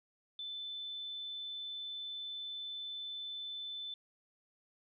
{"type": "tone", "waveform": "sine", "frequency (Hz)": 3520, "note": "A7", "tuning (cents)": 0, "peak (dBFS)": -40, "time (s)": [0.39, 3.94], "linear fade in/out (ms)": 2, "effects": []}